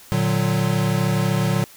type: chord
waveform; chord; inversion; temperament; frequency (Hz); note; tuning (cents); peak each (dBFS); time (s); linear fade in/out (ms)
square; Bb augmented; none; equal with one note detuned; 116.54 / 149.05 / 185; Bb2 / D3 / F#3; 0 / +26 / 0; -23; 0.12-1.64; 0
effects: white hiss -46 dBFS RMS until 1.76 s